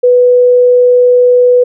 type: tone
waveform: sine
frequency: 493.9 Hz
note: B4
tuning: in tune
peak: -3 dBFS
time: 0.03-1.64 s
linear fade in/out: 10 ms
effects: none